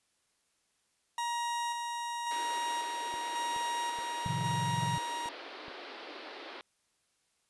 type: tone with tremolo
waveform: 40% pulse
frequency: 946 Hz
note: A#5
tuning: 25 cents sharp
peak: -31 dBFS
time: 1.18-5.29 s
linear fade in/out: 2 ms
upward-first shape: square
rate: 0.92 Hz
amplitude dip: 30%
type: band-pass noise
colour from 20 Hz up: pink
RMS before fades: -46 dBFS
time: 2.31-6.61 s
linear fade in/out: 0 ms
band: 290 to 4600 Hz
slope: 48 dB/octave
type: click train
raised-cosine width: 1 ms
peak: -31 dBFS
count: 7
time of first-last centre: 3.14-5.682 s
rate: 2.36 Hz
type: chord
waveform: sine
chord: F dominant seventh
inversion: first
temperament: equal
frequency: 110 / 130.81 / 155.56 / 174.61 Hz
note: A2 / C3 / Eb3 / F3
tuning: 0 / 0 / 0 / 0 cents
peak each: -39 / -36 / -38 / -39 dBFS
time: 4.26-4.98 s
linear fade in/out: 0 ms
effects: white hiss -75 dBFS RMS until 7.49 s + resampled to 24000 Hz

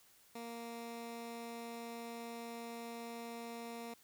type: tone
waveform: 15% pulse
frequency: 233.1 Hz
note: A#3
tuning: in tune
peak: -38 dBFS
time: 0.35-3.94 s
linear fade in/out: 5 ms
effects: white hiss -66 dBFS RMS until 4.03 s

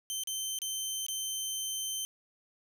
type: tone with dropouts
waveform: 15% pulse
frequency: 3100 Hz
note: G7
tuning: 20 cents flat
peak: -26 dBFS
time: 0.1-2.05 s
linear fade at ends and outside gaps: 0 ms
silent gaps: 0.236-0.273 / 0.588-0.618 / 1.065-1.084 s
effects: none

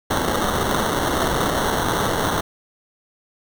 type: noise with sample-and-hold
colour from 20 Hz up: white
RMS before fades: -21 dBFS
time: 0.1-2.41 s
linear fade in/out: 10 ms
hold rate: 2450 Hz
effects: none

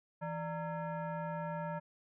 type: tone with frequency modulation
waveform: sine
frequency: 164.81 Hz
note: E3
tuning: in tune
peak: -36 dBFS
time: 0.21-1.8 s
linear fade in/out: 20 ms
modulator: 757 Hz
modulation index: 1.3
effects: none

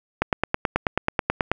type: click train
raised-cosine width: 0.5 ms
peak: -4 dBFS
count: 13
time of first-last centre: 0.22-1.516 s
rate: 9.26 Hz
effects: none

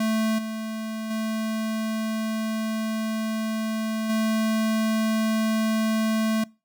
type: tone with level steps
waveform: square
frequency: 220 Hz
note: A3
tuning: in tune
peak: -22 / -30 / -26 / -22 dBFS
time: 0-6.44 s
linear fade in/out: 5 ms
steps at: 0.38 / 1.1 / 4.09 s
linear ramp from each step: 10 ms
effects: noise-tail reverb RT60 0.3 s tail -24 dB re dry

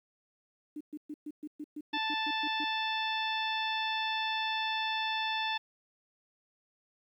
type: tone bursts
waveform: sine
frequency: 300 Hz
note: D4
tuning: 37 cents sharp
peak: -37 dBFS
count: 12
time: 0.76-2.644 s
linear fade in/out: 5 ms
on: 47 ms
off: 120 ms
type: harmonic tone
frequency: 880 Hz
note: A5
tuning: in tune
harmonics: 1 / 2 / 3 / 4 / 5 / 6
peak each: -34 / -37 / -38 / -36 / -48 / -48 dBFS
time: 1.93-5.58 s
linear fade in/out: 10 ms
effects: 11-bit

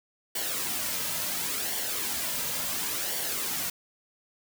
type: noise with flanger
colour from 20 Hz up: white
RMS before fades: -31 dBFS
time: 0.35-3.7 s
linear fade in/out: 5 ms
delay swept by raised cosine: 0.78 to 2.78 ms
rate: 0.71 Hz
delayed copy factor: -0.55
effects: none

